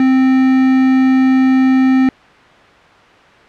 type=tone with quantisation; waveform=triangle; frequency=261.6 Hz; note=C4; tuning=in tune; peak=-6 dBFS; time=0-2.09 s; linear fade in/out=2 ms; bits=3; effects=white hiss -42 dBFS RMS until 3.48 s + low-pass 2000 Hz 12 dB/octave